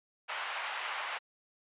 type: band-pass noise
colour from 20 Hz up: pink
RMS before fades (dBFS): -38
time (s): 0.28-1.19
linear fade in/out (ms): 20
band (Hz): 790 to 3200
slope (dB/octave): 24
effects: resampled to 8000 Hz